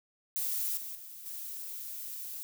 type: noise with level steps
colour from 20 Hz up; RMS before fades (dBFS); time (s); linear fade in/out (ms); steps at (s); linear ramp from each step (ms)
violet; -33 / -41 / -47 / -41; 0.36-2.43; 0; 0.77 / 0.95 / 1.26; 2
effects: none